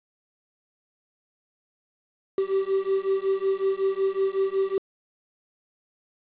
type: beating tone pair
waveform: triangle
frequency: 384.7 / 390.1 Hz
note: G4 / G4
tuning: -33 / -8 cents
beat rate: 5.4 Hz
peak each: -23 dBFS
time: 2.38-4.78 s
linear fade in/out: 2 ms
effects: resampled to 8000 Hz + 8-bit